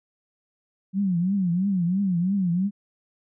sine tone with vibrato, 185 Hz, F#3, in tune, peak -20 dBFS, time 0.93-2.71 s, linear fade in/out 50 ms, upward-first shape triangle, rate 3 Hz, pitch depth 180 cents each way, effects none

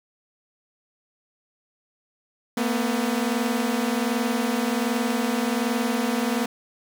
sawtooth tone pair together, 227 / 248.3 Hz, A#3 / B3, -46 / +9 cents, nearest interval major second, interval 155 cents, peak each -21 dBFS, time 2.57-6.46 s, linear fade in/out 5 ms, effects 8-bit

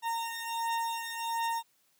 40% pulse beating tone pair, 920 / 921.4 Hz, A#5 / A#5, -23 / -20 cents, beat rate 1.4 Hz, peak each -33 / -35 dBFS, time 0.02-1.63 s, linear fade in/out 50 ms, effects white hiss -70 dBFS RMS until 1.99 s + high-pass 100 Hz 12 dB/octave

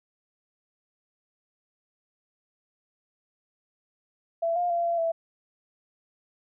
sine tone with pitch steps, 669 / 706 / 686 / 682 / 662 Hz, E5 / F5 / F5 / F5 / E5, +25 / +19 / -31 / -41 / +7 cents, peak -23 dBFS, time 4.42-5.12 s, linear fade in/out 10 ms, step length 140 ms, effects none

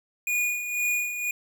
square tone with tremolo, 2448 Hz, D#7, 29 cents flat, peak -23 dBFS, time 0.27-1.31 s, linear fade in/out 2 ms, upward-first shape sine, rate 2 Hz, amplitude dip 60%, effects none

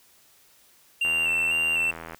triangle tone with vibrato, 2732 Hz, F7, 39 cents flat, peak -20 dBFS, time 1.01-1.91 s, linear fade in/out 5 ms, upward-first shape square, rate 2 Hz, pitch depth 27 cents each way
click train, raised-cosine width 0.5 ms, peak -22 dBFS, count 91, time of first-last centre 1.05-2.146 s, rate 82.1 Hz
effects white hiss -58 dBFS RMS until 2.19 s

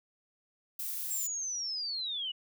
violet noise, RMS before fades -37 dBFS, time 0.79-1.27 s, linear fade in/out 5 ms
sine linear sweep, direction down, 7590 to 2876 Hz, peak -33 dBFS, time 1.1-2.32 s, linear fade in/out 10 ms
effects none

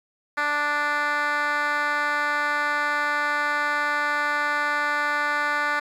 10% pulse tone with band-pass filter, 293.7 Hz, D4, in tune, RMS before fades -24 dBFS, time 0.37-5.8 s, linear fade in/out 10 ms, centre 1600 Hz, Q 1.6, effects 9-bit

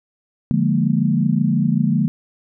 sine chord, Bb dominant seventh, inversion first, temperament equal, 146.83 / 174.61 / 207.7 / 233.1 Hz, D3 / F3 / Ab3 / Bb3, 0 / 0 / 0 / 0 cents, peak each -20 dBFS, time 0.51-2.08 s, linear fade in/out 0 ms, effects none

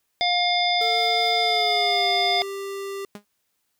harmonic tone, 710 Hz, F5, 28 cents sharp, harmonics 1 / 3 / 5 / 7, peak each -22 / -26 / -24 / -27 dBFS, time 0.21-2.42 s, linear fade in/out 0 ms
square tone with pitch glide, 447.8 to 394.4 Hz, A4 to G4, +30 to +11 cents, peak -30 dBFS, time 0.81-3.05 s, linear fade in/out 2 ms, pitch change -219 cents, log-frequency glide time 1.39-2.07 s
sawtooth tone with exponential decay, 205.7 Hz, G#3, 16 cents flat, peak -28 dBFS, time 3.15-3.25 s, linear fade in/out 2 ms, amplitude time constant 20 ms
effects white hiss -73 dBFS RMS until 3.79 s

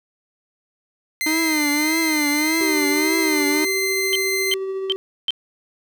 sawtooth tone, 2076 Hz, C7, 14 cents flat, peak -17 dBFS, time 1.21-4.54 s, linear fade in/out 0 ms
45% pulse tone with vibrato, 307.5 Hz, D#4, 20 cents flat, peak -20 dBFS, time 1.26-3.65 s, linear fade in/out 5 ms, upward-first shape triangle, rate 1.7 Hz, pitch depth 120 cents each way
triangle tone with tremolo, 384.2 Hz, G4, 35 cents flat, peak -20 dBFS, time 2.61-4.96 s, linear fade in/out 0 ms, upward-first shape triangle, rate 14 Hz, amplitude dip 30%
sine tone bursts, 3122 Hz, G7, 8 cents flat, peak -17 dBFS, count 4, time 4.13-5.306 s, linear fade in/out 0 ms, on 24 ms, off 360 ms
effects none

